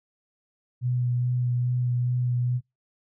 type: tone with vibrato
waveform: sine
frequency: 123.47 Hz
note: B2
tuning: in tune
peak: -22 dBFS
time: 0.81-2.61 s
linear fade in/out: 50 ms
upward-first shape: sine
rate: 2.4 Hz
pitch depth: 14 cents each way
effects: noise-tail reverb RT60 0.2 s tail -24 dB re dry